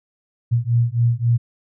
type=beating tone pair; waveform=sine; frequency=116.54 / 120.24 Hz; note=A#2 / B2; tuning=0 / -46 cents; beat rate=3.7 Hz; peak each=-18 dBFS; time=0.51-1.38 s; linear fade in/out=20 ms; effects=none